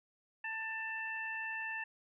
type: harmonic tone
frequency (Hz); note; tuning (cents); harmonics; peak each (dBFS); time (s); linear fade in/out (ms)
889; A5; +18; 1 / 2 / 3; -46 / -39 / -43; 0.44-1.84; 5
effects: none